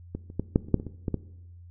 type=clicks; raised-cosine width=3 ms; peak=-19 / -30 / -14 / -6 / -28 / -6 / -23 / -23 / -15 / -13 dBFS; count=10; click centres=0.15 / 0.301 / 0.396 / 0.559 / 0.685 / 0.743 / 0.799 / 0.867 / 1.082 / 1.143 s; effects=noise-tail reverb RT60 0.9 s tail -19 dB re dry + added 87 Hz sine -45 dBFS peak until 1.7 s